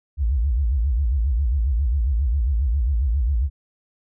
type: tone with vibrato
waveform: sine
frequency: 63.1 Hz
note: B1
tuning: 38 cents sharp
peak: -17 dBFS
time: 0.17-3.5 s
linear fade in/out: 50 ms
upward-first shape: sine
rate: 7.4 Hz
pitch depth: 270 cents each way
effects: none